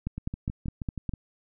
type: two click trains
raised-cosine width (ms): 5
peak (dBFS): -17 / -21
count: 6 / 7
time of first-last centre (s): 0.07-1.092 / 0.18-1.137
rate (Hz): 4.89 / 6.27
effects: none